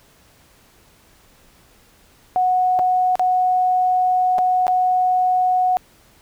sine tone with dropouts, 735 Hz, F#5, 12 cents flat, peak -14 dBFS, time 2.36-5.77 s, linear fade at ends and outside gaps 0 ms, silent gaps 2.79-2.794 / 3.155-3.195 / 4.383-4.388 / 4.668-4.68 s, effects pink hiss -53 dBFS RMS until 6.21 s

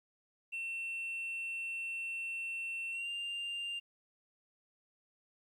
sine tone with pitch glide, 2700 to 2794 Hz, E7 to F7, +41 to 0 cents, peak -34 dBFS, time 0.52-3.8 s, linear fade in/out 20 ms, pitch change +59 cents, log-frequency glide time 2.91-3.09 s, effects tanh soft clip ceiling -36 dBFS + 12-bit

